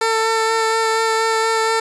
15% pulse tone with vibrato, 447.3 Hz, A4, 28 cents sharp, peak -9 dBFS, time 0.01-1.8 s, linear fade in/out 5 ms, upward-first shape sine, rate 4.2 Hz, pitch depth 12 cents each way, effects resampled to 22050 Hz + 7-bit

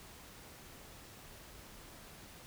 silence, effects pink hiss -54 dBFS RMS until 2.46 s

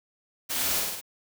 white noise with echo, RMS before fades -30 dBFS, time 0.49-0.81 s, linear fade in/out 20 ms, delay 51 ms, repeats 4, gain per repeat -2 dB, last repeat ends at 1.014 s, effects none

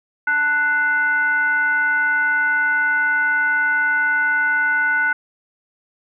sine tone with frequency modulation, 1480 Hz, F#6, in tune, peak -15 dBFS, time 0.27-5.13 s, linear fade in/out 5 ms, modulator 596 Hz, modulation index 0.55, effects none

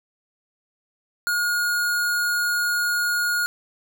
square tone, 1435 Hz, F6, 47 cents sharp, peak -21 dBFS, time 1.27-3.46 s, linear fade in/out 0 ms, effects none

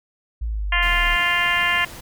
sine exponential sweep, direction down, 58.27 to 36.71 Hz, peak -22 dBFS, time 0.41-1.16 s, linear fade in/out 10 ms
harmonic tone, 349.2 Hz, F4, in tune, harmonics 2 / 3 / 4 / 5 / 6 / 7 / 8 / 9, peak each -31 / -25 / -30 / -22 / -22 / -29 / -25 / -31 dBFS, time 0.72-1.85 s, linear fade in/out 5 ms
pink noise, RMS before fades -38 dBFS, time 0.82-2.01 s, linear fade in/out 10 ms
effects none

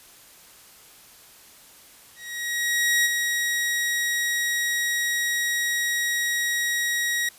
sawtooth tone with ADSR envelope, 1900 Hz, A#6, 33 cents sharp, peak -14 dBFS, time 2.15-7.29 s, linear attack 900 ms, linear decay 26 ms, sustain -5 dB, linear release 4 ms, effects white hiss -50 dBFS RMS until 7.38 s + resampled to 32000 Hz

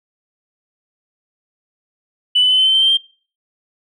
sine tone with pitch steps, 2982 / 3008 / 3034 / 3061 / 3087 / 3114 / 3141 / 3168 Hz, F#7 / F#7 / F#7 / G7 / G7 / G7 / G7 / G7, +13 / +28 / +43 / -42 / -27 / -12 / +3 / +18 cents, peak -9 dBFS, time 2.35-2.974 s, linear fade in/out 10 ms, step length 78 ms, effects noise-tail reverb RT60 0.4 s tail -22 dB re dry + tanh soft clip ceiling -5 dBFS

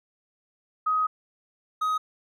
sine / triangle tone pair in turn, 1259 / 1259 Hz, D#6 / D#6, +20 / +20 cents, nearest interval unison, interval 0 cents, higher neither, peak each -21 dBFS, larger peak neither, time 0.86-1.07 / 1.81-1.98 s, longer first, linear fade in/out 10 ms, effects none

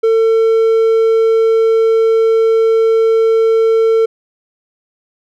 triangle tone, 450 Hz, A4, 39 cents sharp, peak -6 dBFS, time 0.03-4.06 s, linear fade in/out 10 ms, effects none

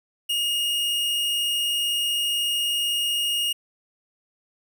45% pulse tone, 2857 Hz, F7, 39 cents sharp, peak -22 dBFS, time 0.29-3.53 s, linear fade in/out 10 ms, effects none

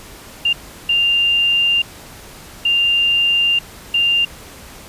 sine tone bursts at uneven times, 2794 Hz, F7, in tune, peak -12 dBFS, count 4, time 0.45-0.53 / 0.89-1.82 / 2.65-3.59 / 3.94-4.25 s, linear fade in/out 5 ms, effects pink hiss -38 dBFS RMS until 4.88 s + resampled to 32000 Hz

